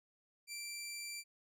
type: tone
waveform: 15% pulse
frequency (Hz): 2349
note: D7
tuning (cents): 0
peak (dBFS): -36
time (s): 0.47-1.24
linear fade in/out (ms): 50
effects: none